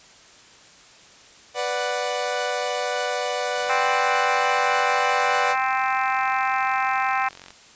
sawtooth chord, B minor, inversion none, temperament equal, 493.9 / 587.3 / 740 Hz, B4 / D5 / F#5, 0 / 0 / 0 cents, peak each -24 dBFS, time 1.54-5.56 s, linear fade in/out 50 ms
click train, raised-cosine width 0.2 ms, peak -24 dBFS, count 180, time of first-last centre 3.58-7.505 s, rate 45.6 Hz
harmonic tone, 261.6 Hz, C4, in tune, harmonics 3 / 4 / 5 / 6 / 7 / 8 / 9 / 10, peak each -24 / -26 / -28 / -30 / -31 / -32 / -33 / -34 dBFS, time 3.69-7.29 s, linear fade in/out 10 ms
effects white hiss -49 dBFS RMS until 7.75 s + resampled to 16000 Hz

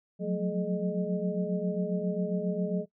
sine tone cluster, 179.3 / 186.7 / 219.6 / 424.2 / 614 Hz, F3 / F#3 / A3 / G#4 / D#5, +46 / +16 / -3 / +37 / -23 cents, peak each -31 / -32 / -39 / -34 / -36 dBFS, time 0.19-2.86 s, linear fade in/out 50 ms, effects noise-tail reverb RT60 0.1 s tail -19 dB re dry

